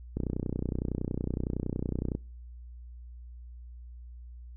click train, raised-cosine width 3 ms, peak -18 dBFS, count 62, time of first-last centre 0.17-2.151 s, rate 30.8 Hz, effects noise-tail reverb RT60 0.4 s tail -26 dB re dry + added 60 Hz sine -43 dBFS peak until 4.56 s

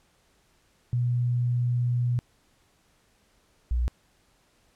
sine tone pair in turn, 121.9 / 60.32 Hz, B2 / B1, -22 / -40 cents, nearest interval octave, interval 1218 cents, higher first, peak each -22 dBFS, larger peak neither, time 0.93-2.19 / 3.71-3.88 s, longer first, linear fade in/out 0 ms, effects pink hiss -65 dBFS RMS until 4.75 s + low-pass 11000 Hz 12 dB/octave

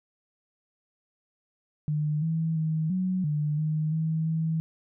sine tone with pitch steps, 150.8 / 161.9 / 158 / 185.1 / 149.5 / 154.8 / 159.6 / 160.9 Hz, D3 / E3 / D#3 / F#3 / D3 / D#3 / D#3 / E3, +46 / -31 / +27 / +1 / +31 / -9 / +44 / -42 cents, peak -24 dBFS, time 1.88-4.6 s, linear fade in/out 0 ms, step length 340 ms, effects none

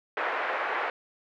white band-pass noise, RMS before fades -30 dBFS, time 0.17-0.9 s, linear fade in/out 2 ms, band 440 to 1900 Hz, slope 24 dB/octave, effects none

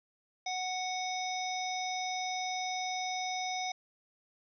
harmonic tone, 740 Hz, F#5, in tune, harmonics 1 / 3 / 5 / 7 / 8, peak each -35 / -40 / -42 / -43 / -44 dBFS, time 0.46-3.72 s, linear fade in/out 5 ms, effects none

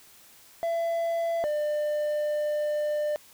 triangle tone pair in turn, 671 / 597.8 Hz, E5 / D5, +31 / +31 cents, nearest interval major second, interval 200 cents, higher first, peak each -23 dBFS, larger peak neither, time 0.63-1.44 / 1.44-3.16 s, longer second, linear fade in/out 0 ms, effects white hiss -54 dBFS RMS until 3.33 s

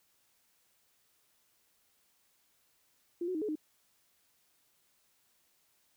sine tone with pitch steps, 345.5 / 368.5 / 313.3 / 425.1 / 307.1 Hz, F4 / F#4 / D#4 / G#4 / D#4, -19 / -7 / +12 / +40 / -23 cents, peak -32 dBFS, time 3.21-3.555 s, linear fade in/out 5 ms, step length 69 ms, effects white hiss -72 dBFS RMS until 5.96 s

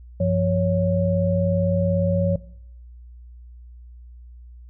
sine tone cluster, 96.2 / 173.7 / 557 Hz, G2 / F3 / C#5, -32 / -9 / +8 cents, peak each -22 dBFS, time 0.2-2.36 s, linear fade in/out 5 ms, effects noise-tail reverb RT60 0.7 s tail -20 dB re dry + added 60 Hz sine -40 dBFS peak until 4.69 s

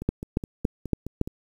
two click trains, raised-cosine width 3 ms, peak -20 / -9 dBFS, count 7 / 5, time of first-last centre 0.02-1.275 / 0.09-1.214 s, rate 4.78 / 3.56 Hz, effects 8-bit

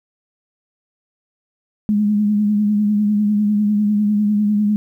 sine tone with vibrato, 208.5 Hz, G#3, 7 cents sharp, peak -13 dBFS, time 1.89-4.76 s, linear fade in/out 0 ms, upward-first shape triangle, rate 10 Hz, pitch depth 43 cents each way, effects 9-bit

